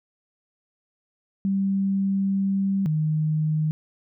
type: tone pair in turn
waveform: sine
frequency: 195.1 / 154.85 Hz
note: G3 / D#3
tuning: -8 / -8 cents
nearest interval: major third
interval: 400 cents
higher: first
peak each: -20 / -20 dBFS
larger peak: neither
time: 1.45-2.86 / 2.86-3.71 s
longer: first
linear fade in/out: 0 ms
effects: none